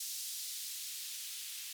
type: noise with band-pass filter sweep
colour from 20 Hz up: violet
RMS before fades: -43 dBFS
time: 0-1.73 s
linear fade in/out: 5 ms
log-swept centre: 4500 to 2900 Hz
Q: 1.1
effects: none